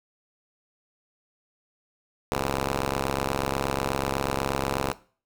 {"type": "ring-modulated tone", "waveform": "5% pulse", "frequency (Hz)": 68.2, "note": "C#2", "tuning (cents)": -28, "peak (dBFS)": -11, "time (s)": [2.32, 4.93], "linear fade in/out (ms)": 0, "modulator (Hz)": 455, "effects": ["noise-tail reverb RT60 0.4 s tail -18 dB re dry"]}